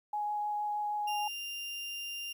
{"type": "tone with vibrato", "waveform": "sine", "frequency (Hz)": 835, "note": "G#5", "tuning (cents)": 9, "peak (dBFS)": -31, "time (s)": [0.13, 1.28], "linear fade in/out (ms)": 5, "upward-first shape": "triangle", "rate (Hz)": 6.4, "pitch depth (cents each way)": 9}
{"type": "tone", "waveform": "35% pulse", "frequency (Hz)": 2794, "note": "F7", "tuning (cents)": 0, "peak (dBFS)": -36, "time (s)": [1.07, 2.33], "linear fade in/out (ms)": 10}
{"effects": ["11-bit"]}